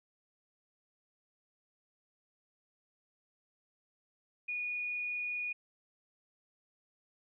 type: tone with frequency modulation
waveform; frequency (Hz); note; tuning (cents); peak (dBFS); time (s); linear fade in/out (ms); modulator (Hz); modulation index
sine; 2455; D#7; -24; -34; 4.48-5.53; 10; 25; 0.34
effects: none